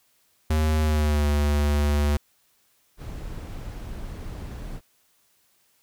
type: tone with pitch glide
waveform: square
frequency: 77.6 to 73.24 Hz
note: D#2 to D2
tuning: -4 to -4 cents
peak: -20 dBFS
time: 0.5-2.17 s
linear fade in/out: 5 ms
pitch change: -100 cents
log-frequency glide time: 0.81-1.27 s
type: noise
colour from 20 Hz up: brown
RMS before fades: -35 dBFS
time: 2.97-4.81 s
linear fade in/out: 50 ms
effects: white hiss -65 dBFS RMS until 5.82 s